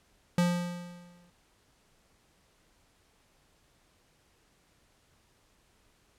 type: tone with exponential decay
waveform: square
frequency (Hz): 175.4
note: F3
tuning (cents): +8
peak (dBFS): -22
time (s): 0.38-1.3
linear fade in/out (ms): 2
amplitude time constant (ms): 200
effects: pink hiss -67 dBFS RMS until 6.18 s + low-pass 11000 Hz 12 dB/octave